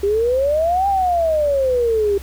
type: exponential two-way sweep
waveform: sine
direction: up then down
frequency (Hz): 392 to 804 to 392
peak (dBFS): -14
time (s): 0.03-2.18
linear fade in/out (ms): 5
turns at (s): 0.88
effects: added 68 Hz sine -31 dBFS peak until 2.22 s + pink hiss -41 dBFS RMS until 2.22 s